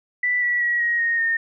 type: tone with pitch steps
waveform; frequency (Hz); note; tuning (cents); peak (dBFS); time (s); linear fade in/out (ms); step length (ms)
sine; 1975.5 / 1946.1 / 1917 / 1888.5 / 1860.3 / 1832.6; B6 / B6 / A#6 / A#6 / A#6 / A#6; 0 / -26 / +48 / +22 / -4 / -30; -18; 0.23-1.37; 5; 190
effects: none